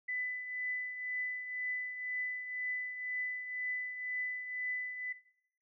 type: tone with tremolo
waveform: sine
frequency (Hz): 1999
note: B6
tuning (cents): +20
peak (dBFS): -32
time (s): 0.08-5.13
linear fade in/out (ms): 10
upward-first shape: triangle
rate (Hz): 2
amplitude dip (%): 60
effects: noise-tail reverb RT60 0.7 s tail -17 dB re dry